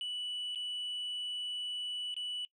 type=tone with dropouts; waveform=sine; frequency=2960 Hz; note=F#7; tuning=in tune; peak=-33 dBFS; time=0.01-2.45 s; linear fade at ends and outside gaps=1 ms; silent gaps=0.549-0.557 / 2.142-2.165 s; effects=noise-tail reverb RT60 0.1 s tail -22 dB re dry + tanh soft clip ceiling -34 dBFS